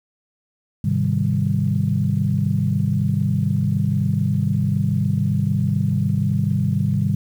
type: chord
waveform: sine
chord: Ab major seventh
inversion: none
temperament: equal with one note detuned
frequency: 103.83 / 130.81 / 154.76 / 196 Hz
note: Ab2 / C3 / Eb3 / G3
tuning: 0 / 0 / -9 / 0 cents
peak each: -22 dBFS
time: 0.84-7.15 s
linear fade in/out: 5 ms
effects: tanh soft clip ceiling -6 dBFS + 8-bit